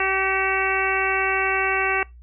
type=harmonic tone with a mistuned harmonic; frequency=384.1 Hz; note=G4; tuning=35 cents flat; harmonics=1 / 2 / 3 / 4 / 5 / 6 / 7; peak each=-27 / -27 / -27 / -27 / -27 / -27 / -27 dBFS; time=0-2.03 s; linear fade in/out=2 ms; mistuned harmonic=6; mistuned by=-37 cents; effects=noise-tail reverb RT60 0.2 s tail -23 dB re dry + added 60 Hz sine -42 dBFS peak until 2.22 s